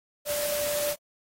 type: tone in noise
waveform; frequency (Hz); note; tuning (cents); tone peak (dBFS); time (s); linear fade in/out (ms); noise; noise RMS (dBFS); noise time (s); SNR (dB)
sine; 587.3; D5; 0; -28; 0.25-0.96; 50; white; -32; 0.25-0.96; +1
effects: AAC 48 kbps